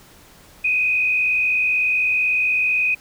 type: tone with frequency modulation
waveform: sine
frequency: 2498 Hz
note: D#7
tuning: 6 cents sharp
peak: -16 dBFS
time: 0.64-2.95 s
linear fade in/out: 10 ms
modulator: 57.9 Hz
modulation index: 0.9
effects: pink hiss -48 dBFS RMS until 3 s